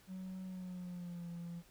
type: tone with pitch glide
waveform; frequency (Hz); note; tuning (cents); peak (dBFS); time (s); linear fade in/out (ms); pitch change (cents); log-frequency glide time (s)
triangle; 186.8 to 171.3; F#3 to F3; +17 to -33; -40; 0.07-1.63; 50; -150; 0.45-1.28
effects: tanh soft clip ceiling -36 dBFS + pink hiss -65 dBFS RMS until 1.7 s